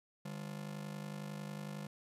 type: ring-modulated tone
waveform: 45% pulse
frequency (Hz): 174.8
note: F3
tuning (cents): +2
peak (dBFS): -39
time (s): 0.25-1.87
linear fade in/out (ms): 5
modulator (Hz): 25.5
effects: resampled to 32000 Hz